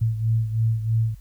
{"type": "beating tone pair", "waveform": "sine", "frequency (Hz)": [111.6, 114.7], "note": ["A2", "A#2"], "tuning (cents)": [25, -28], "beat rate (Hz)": 3.1, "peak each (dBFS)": [-20, -26], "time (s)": [0.01, 1.15], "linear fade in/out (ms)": 10, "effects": ["added 50 Hz sine -41 dBFS peak until 1.2 s", "white hiss -61 dBFS RMS until 1.2 s"]}